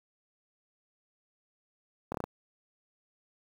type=slowing click train; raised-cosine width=1 ms; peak=-19 dBFS; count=5; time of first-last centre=2.12-2.24 s; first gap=24 ms; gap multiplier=1.15; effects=high-pass 80 Hz 12 dB/octave + 8-bit